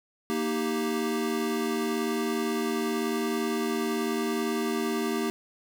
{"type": "chord", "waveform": "square", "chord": "Eb major", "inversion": "second", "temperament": "equal", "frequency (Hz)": [233.1, 311.1, 392], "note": ["Bb3", "Eb4", "G4"], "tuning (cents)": [0, 0, 0], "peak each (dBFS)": [-31, -33, -31], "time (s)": [0.3, 5.3], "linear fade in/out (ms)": 0, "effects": []}